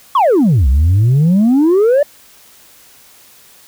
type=exponential two-way sweep; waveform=sine; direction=down then up; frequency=1169 to 61.74 to 600 Hz; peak=-5 dBFS; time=0.15-2.03 s; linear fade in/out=5 ms; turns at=0.68 s; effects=tanh soft clip ceiling -6 dBFS + white hiss -44 dBFS RMS until 3.67 s